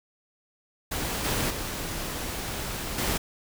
pink noise with level steps, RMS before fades -30 / -27 / -33 / -27 dBFS, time 0.91-3.18 s, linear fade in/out 10 ms, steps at 1.24 / 1.5 / 2.98 s, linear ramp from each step 5 ms, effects none

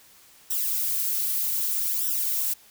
violet noise with flanger, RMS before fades -26 dBFS, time 0.5-2.54 s, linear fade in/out 10 ms, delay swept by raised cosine 0.44 to 5.14 ms, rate 0.64 Hz, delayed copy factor -0.75, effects white hiss -54 dBFS RMS until 2.7 s

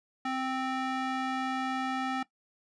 square tone with band-pass filter, 261.6 Hz, C4, in tune, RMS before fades -32 dBFS, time 0.25-2.23 s, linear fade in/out 5 ms, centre 1200 Hz, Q 0.82, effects noise-tail reverb RT60 0.1 s tail -18 dB re dry + resampled to 22050 Hz

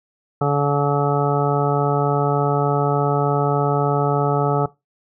harmonic tone, 143.4 Hz, D3, 41 cents flat, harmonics 1 / 2 / 3 / 4 / 5 / 6 / 8 / 9, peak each -19 / -27 / -22 / -27 / -25 / -27 / -30 / -26 dBFS, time 0.41-4.66 s, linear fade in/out 5 ms, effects noise-tail reverb RT60 0.2 s tail -19 dB re dry

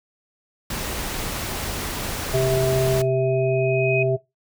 pink noise, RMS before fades -28 dBFS, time 0.7-3.02 s, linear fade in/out 5 ms
harmonic tone, 130.81 Hz, C3, in tune, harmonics 1 / 3 / 5, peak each -22 / -22 / -22 dBFS, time 2.33-4.17 s, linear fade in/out 20 ms
sine tone with exponential growth, 2511 Hz, D#7, 15 cents sharp, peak -21 dBFS, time 2.46-4.03 s, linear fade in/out 5 ms, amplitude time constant 340 ms
effects noise-tail reverb RT60 0.2 s tail -20 dB re dry

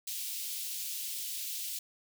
white high-pass noise, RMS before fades -38 dBFS, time 0.07-1.79 s, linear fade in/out 5 ms, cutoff 2800 Hz, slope 24 dB/octave, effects none

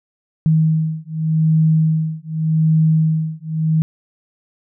sine beating tone pair, 158.1 / 158.95 Hz, D#3 / D#3, +28 / +37 cents, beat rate 0.85 Hz, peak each -16 dBFS, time 0.46-3.82 s, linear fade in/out 0 ms, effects none

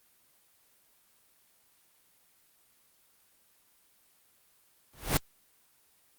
pink noise with exponential growth, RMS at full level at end -21 dBFS, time 4.93-5.17 s, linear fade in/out 1 ms, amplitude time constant 52 ms, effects white hiss -66 dBFS RMS until 6.18 s + Opus 24 kbps

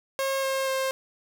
sawtooth tone with pitch steps, 540 / 535 / 530.1 Hz, C#5 / C5 / C5, -45 / +38 / +23 cents, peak -21 dBFS, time 0.19-0.91 s, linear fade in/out 0 ms, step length 240 ms, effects none

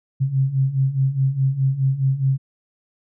sine beating tone pair, 131.5 / 136.3 Hz, C3 / C#3, +9 / -29 cents, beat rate 4.8 Hz, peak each -22 / -18 dBFS, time 0.2-2.38 s, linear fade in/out 20 ms, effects none

